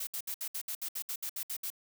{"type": "noise bursts", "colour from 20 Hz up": "blue", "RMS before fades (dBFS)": -37, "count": 13, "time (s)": [0, 1.703], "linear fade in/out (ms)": 5, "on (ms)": 71, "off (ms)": 65, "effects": []}